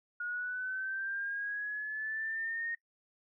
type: linear sweep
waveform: sine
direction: up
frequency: 1436 to 1858 Hz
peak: -34 dBFS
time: 0.2-2.75 s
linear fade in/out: 5 ms
effects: noise-tail reverb RT60 0.1 s tail -20 dB re dry